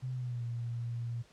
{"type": "tone with pitch glide", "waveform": "sine", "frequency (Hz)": [128, 118.06], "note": ["C3", "A#2"], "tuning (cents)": [-38, 22], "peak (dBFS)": -34, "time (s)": [0.02, 1.23], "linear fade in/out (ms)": 20, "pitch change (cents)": -140, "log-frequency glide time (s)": [0.13, 0.44], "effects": ["pink hiss -62 dBFS RMS until 1.32 s", "low-pass 7000 Hz 12 dB/octave"]}